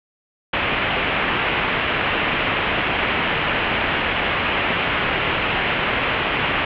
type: low-pass noise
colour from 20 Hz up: white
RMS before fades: -21 dBFS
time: 0.53-6.65 s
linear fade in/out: 5 ms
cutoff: 3000 Hz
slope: 48 dB/octave
effects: none